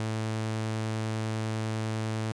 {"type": "tone", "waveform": "sawtooth", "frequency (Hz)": 110, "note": "A2", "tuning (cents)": 0, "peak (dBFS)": -25, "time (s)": [0, 2.32], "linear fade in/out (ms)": 0, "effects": ["resampled to 22050 Hz"]}